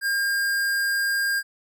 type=tone; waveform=square; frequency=1609 Hz; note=G6; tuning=45 cents sharp; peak=-22 dBFS; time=0.01-1.43 s; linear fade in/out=50 ms; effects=none